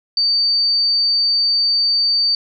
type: tone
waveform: sine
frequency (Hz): 4600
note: D8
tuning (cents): -37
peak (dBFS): -13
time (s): 0.17-2.35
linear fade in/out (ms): 2
effects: none